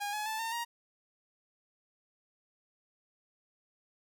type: tone with pitch steps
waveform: sawtooth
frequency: 817 / 846.3 / 876.7 / 908.1 / 940.7 Hz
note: G#5 / G#5 / A5 / A#5 / A#5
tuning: -29 / +32 / -7 / -46 / +15 cents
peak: -30 dBFS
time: 0-0.65 s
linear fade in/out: 20 ms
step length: 130 ms
effects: none